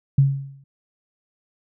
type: tone with exponential decay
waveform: sine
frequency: 137.6 Hz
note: C#3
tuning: 12 cents flat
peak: -9 dBFS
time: 0.18-0.64 s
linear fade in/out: 5 ms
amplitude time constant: 99 ms
effects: none